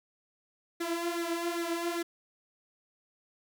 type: tone with flanger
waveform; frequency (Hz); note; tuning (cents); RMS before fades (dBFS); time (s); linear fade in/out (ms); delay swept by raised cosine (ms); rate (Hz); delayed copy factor
sawtooth; 340; F4; -46; -33; 0.8-2.03; 10; 0.5 to 4.1; 2.5; +0.7
effects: none